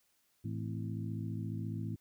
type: harmonic tone with a mistuned harmonic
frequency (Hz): 54.6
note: A1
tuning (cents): -13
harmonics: 2 / 3 / 4 / 5 / 6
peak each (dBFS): -38 / -42 / -44 / -46 / -48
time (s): 0.44-1.96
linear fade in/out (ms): 10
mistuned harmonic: 5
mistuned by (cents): -85
effects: white hiss -74 dBFS RMS until 2 s